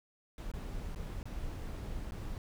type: noise with dropouts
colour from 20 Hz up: brown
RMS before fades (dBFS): -40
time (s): 0.38-2.38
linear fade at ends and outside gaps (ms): 1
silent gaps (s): 0.516-0.537 / 0.948-0.959 / 1.23-1.255 / 2.11-2.12
effects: none